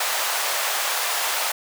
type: high-pass noise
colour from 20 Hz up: pink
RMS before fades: -24 dBFS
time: 0-1.52 s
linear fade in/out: 5 ms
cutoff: 650 Hz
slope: 24 dB/octave
effects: none